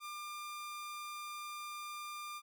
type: tone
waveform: sawtooth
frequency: 1197 Hz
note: D6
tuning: 33 cents sharp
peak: -39 dBFS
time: 0-2.42 s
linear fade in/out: 50 ms
effects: none